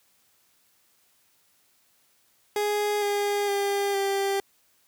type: tone with pitch steps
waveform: 30% pulse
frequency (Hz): 415.3 / 408.2 / 401.2 / 394.3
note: G#4 / G#4 / G4 / G4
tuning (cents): 0 / -30 / +40 / +10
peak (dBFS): -21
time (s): 2.56-4.4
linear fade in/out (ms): 2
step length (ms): 460
effects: white hiss -65 dBFS RMS until 4.87 s + high-pass 60 Hz 12 dB/octave